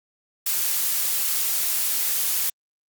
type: noise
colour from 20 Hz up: blue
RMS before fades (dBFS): -23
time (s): 0.46-2.5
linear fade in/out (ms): 5
effects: Opus 48 kbps